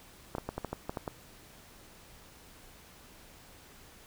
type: clicks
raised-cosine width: 1 ms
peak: -20 dBFS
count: 9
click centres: 0.351 / 0.383 / 0.49 / 0.58 / 0.647 / 0.73 / 0.895 / 0.972 / 1.078 s
effects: pink hiss -55 dBFS RMS until 4.06 s